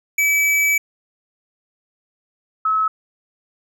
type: tone pair in turn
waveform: square / sine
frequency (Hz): 2296 / 1291.7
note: D7 / E6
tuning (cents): -40 / -36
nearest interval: minor seventh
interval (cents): 996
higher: first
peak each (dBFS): -15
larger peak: neither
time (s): 0.18-0.78 / 2.65-2.88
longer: first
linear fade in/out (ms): 5
effects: none